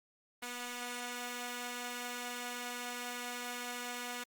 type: tone pair together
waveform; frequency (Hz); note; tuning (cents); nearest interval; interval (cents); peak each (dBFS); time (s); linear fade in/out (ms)
5% pulse; 244.3 / 728; B3 / F#5; -19 / -28; octave + perfect fifth; 1891; -29 / -34; 0.42-4.24; 10
effects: Opus 24 kbps